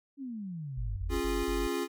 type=exponential sweep; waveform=sine; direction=down; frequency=287.2 to 69.7 Hz; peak=-36 dBFS; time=0.17-1.2 s; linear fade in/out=50 ms
type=tone bursts; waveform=sine; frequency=48.75 Hz; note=G1; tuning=9 cents flat; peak=-32 dBFS; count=4; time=0.77-1.675 s; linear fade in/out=10 ms; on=200 ms; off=35 ms
type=chord; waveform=square; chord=Db major; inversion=none; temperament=equal with one note detuned; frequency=272.6 / 349.2 / 415.3 Hz; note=Db4 / F4 / Ab4; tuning=-29 / 0 / 0 cents; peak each=-36 / -34 / -36 dBFS; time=1.09-1.88 s; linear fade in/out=50 ms
effects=none